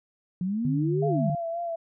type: exponential two-way sweep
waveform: sine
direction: up then down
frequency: 174.61 to 431.9 to 174.61 Hz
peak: -25 dBFS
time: 0.41-1.3 s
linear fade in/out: 2 ms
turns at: 1.07 s
type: tone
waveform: sine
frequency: 149.8 Hz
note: D3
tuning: 35 cents sharp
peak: -25 dBFS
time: 0.65-1.35 s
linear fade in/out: 2 ms
type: tone with vibrato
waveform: sine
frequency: 677 Hz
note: E5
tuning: 46 cents sharp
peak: -28 dBFS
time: 1.02-1.76 s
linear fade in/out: 10 ms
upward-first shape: sine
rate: 3.8 Hz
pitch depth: 37 cents each way
effects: none